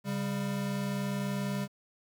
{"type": "tone pair together", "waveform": "square", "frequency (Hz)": [138.59, 198.79], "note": ["C#3", "G3"], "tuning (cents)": [0, 24], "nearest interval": "tritone", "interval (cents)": 624, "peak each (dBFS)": [-36, -33], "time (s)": [0.04, 1.68], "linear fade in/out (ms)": 50, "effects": ["11-bit"]}